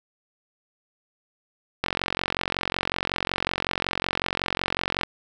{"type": "click train", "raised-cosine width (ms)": 0.3, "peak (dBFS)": -7, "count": 146, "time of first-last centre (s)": [1.84, 5.034], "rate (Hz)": 45.4, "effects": []}